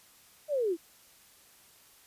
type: linear sweep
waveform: sine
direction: down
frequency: 622.3 to 311.1 Hz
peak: -26 dBFS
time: 0.48-0.77 s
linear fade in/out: 50 ms
effects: white hiss -59 dBFS RMS until 2.06 s + resampled to 32000 Hz